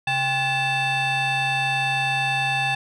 sine tone with frequency modulation, 1723 Hz, A6, 37 cents flat, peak -17 dBFS, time 0.07-2.75 s, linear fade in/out 5 ms, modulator 929 Hz, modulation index 1.7, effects tanh soft clip ceiling -19 dBFS

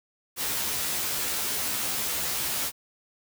white noise with comb filter, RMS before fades -29 dBFS, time 0.36-2.72 s, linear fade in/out 50 ms, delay 14 ms, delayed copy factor +0.9, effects none

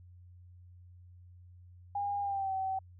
sine tone with pitch glide, 810 to 765 Hz, G#5 to G5, -43 to -42 cents, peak -31 dBFS, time 1.95-2.79 s, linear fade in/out 5 ms, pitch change -99 cents, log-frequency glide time 2.21-2.53 s, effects added 89 Hz sine -52 dBFS peak until 2.99 s

